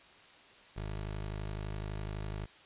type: tone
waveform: 20% pulse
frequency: 51.91 Hz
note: G#1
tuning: in tune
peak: -32 dBFS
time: 0.76-2.46 s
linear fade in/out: 10 ms
effects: white hiss -57 dBFS RMS until 2.65 s + resampled to 8000 Hz